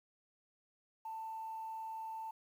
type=tone; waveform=sine; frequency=889 Hz; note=A5; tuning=18 cents sharp; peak=-40 dBFS; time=1.05-2.31 s; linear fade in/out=5 ms; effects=tanh soft clip ceiling -37 dBFS + 11-bit